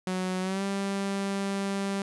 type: tone with pitch glide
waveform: sawtooth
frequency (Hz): 185 to 197.14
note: F#3 to G3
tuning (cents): 0 to +10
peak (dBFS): -24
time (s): 0.07-2.02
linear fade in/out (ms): 2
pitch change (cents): +110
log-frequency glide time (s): 0.41-0.63
effects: resampled to 24000 Hz

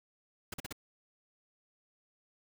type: noise bursts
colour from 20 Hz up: pink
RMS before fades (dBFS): -40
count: 4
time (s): 0.52-0.726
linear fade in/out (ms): 5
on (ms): 20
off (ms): 42
effects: none

